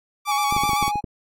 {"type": "tone with vibrato", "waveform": "sawtooth", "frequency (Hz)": 1147, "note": "D6", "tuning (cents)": -41, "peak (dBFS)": -18, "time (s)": [0.25, 0.92], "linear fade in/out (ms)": 50, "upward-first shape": "square", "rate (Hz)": 7.8, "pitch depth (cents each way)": 35}
{"type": "tone", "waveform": "triangle", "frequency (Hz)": 830.6, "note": "G#5", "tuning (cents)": 0, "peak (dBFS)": -20, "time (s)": [0.27, 1.01], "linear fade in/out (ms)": 20}
{"type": "clicks", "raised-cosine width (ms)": 3, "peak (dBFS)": -17, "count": 9, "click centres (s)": [0.525, 0.565, 0.636, 0.693, 0.733, 0.827, 0.88, 0.957, 1.042]}
{"effects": ["AAC 48 kbps"]}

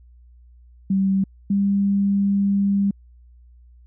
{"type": "tone pair in turn", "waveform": "sine", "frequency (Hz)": [193.4, 199.18], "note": ["G3", "G3"], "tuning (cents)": [-23, 28], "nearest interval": "minor second", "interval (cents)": 51, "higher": "second", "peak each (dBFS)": -16, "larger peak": "neither", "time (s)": [[0.9, 1.24], [1.5, 2.91]], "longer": "second", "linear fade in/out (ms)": 5, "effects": ["added 60 Hz sine -46 dBFS peak until 3.86 s"]}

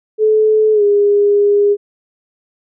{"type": "tone with pitch glide", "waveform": "sine", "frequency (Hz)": [432.3, 408.5], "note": ["A4", "G#4"], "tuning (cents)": [-31, -29], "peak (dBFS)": -8, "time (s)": [0.18, 1.77], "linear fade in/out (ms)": 50, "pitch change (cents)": -98, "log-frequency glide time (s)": [0.73, 0.83], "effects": []}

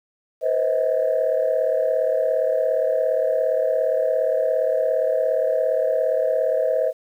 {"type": "tone cluster", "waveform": "sine", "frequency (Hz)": [488.7, 526, 636], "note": ["B4", "C5", "D#5"], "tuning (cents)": [-18, 9, 38], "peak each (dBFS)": [-24, -21, -20], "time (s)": [0.41, 6.93], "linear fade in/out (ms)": 50, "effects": ["tanh soft clip ceiling -11 dBFS", "9-bit"]}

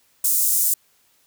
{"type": "high-pass noise", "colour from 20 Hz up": "pink", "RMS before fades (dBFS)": -19, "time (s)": [0.24, 0.74], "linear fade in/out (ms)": 5, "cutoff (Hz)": 7700, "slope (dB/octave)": 24, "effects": ["white hiss -61 dBFS RMS until 1.26 s"]}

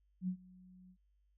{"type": "tone with ADSR envelope", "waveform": "sine", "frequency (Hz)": 183.5, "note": "F#3", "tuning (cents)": -14, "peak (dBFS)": -32, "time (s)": [0.21, 0.97], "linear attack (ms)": 70, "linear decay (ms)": 83, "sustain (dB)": -24, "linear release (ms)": 69, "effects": ["added 50 Hz sine -70 dBFS peak until 1.37 s"]}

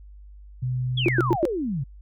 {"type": "tone", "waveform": "sine", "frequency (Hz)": 126.5, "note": "B2", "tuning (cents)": 42, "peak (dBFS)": -23, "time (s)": [0.62, 1.36], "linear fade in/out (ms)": 10}
{"type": "exponential sweep", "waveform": "sine", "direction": "down", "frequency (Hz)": [3495, 123.47], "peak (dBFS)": -24, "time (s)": [0.97, 1.84], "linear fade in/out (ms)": 10}
{"type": "tone bursts", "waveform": "sine", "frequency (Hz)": 347.4, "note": "F4", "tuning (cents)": -9, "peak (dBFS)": -16, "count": 4, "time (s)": [1.06, 1.453], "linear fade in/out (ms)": 0, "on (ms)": 24, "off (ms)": 99}
{"effects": ["added 50 Hz sine -42 dBFS peak until 2.01 s"]}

